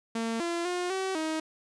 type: tone with pitch steps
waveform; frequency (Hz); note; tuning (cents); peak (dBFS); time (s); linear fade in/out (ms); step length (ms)
sawtooth; 227.7 / 341.3 / 357 / 380.9 / 316; A#3 / F4 / F4 / G4 / D#4; -40 / -40 / +38 / -50 / +27; -25; 0.15-1.4; 5; 250
effects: resampled to 22050 Hz